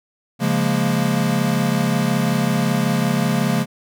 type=chord; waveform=square; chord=Bb minor seventh; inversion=first; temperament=equal; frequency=138.59 / 174.61 / 207.7 / 233.1 Hz; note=Db3 / F3 / Ab3 / Bb3; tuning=0 / 0 / 0 / 0 cents; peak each=-23 dBFS; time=0.39-3.66 s; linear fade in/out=50 ms; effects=none